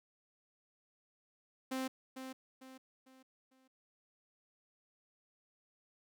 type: tone with echo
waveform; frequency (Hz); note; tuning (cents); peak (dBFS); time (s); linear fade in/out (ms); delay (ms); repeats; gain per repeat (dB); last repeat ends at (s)
sawtooth; 261.6; C4; 0; -32; 1.71-1.88; 10; 450; 4; -8; 3.68
effects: none